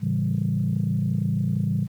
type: chord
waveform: sine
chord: A dominant seventh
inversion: none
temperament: equal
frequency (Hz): 110 / 138.59 / 164.81 / 196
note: A2 / C#3 / E3 / G3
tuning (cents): 0 / 0 / 0 / 0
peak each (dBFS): -26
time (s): 0-1.88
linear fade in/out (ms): 50
effects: tanh soft clip ceiling -13 dBFS + 9-bit